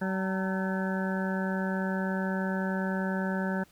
harmonic tone with a mistuned harmonic, 190.2 Hz, F#3, 48 cents sharp, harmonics 1 / 2 / 3 / 4 / 5 / 7 / 8 / 9, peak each -29 / -38 / -37 / -43 / -39 / -46 / -38 / -41 dBFS, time 0.01-3.64 s, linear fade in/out 10 ms, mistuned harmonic 5, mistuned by -72 cents, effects pink hiss -61 dBFS RMS until 3.71 s

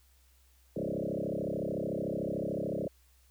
sine tone with frequency modulation, 367.8 Hz, F#4, 10 cents flat, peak -31 dBFS, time 0.76-2.88 s, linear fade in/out 5 ms, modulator 33.6 Hz, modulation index 6.9, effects added 64 Hz sine -62 dBFS peak until 3.3 s + white hiss -68 dBFS RMS until 3.3 s

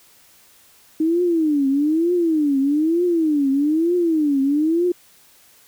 sine tone with vibrato, 310 Hz, D#4, 6 cents flat, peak -15 dBFS, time 1-4.92 s, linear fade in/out 5 ms, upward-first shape triangle, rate 1.1 Hz, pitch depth 260 cents each way, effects white hiss -52 dBFS RMS until 5.67 s

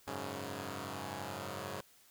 5% pulse chord, F# suspended second, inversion none, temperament equal, 92.5 / 103.83 / 138.59 Hz, F#2 / G#2 / C#3, 0 / 0 / 0 cents, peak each -33 dBFS, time 0.07-1.81 s, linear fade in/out 5 ms, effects white hiss -64 dBFS RMS until 2.1 s

